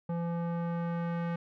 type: tone with low-pass filter sweep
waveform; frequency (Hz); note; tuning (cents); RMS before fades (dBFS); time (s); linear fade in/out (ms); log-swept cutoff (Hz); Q
square; 170; F3; -46; -33; 0.09-1.36; 5; 870 to 1800; 1.1
effects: none